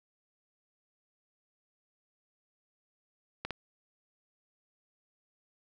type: clicks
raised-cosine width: 0.3 ms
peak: -19 dBFS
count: 2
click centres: 3.45 / 3.507 s
effects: none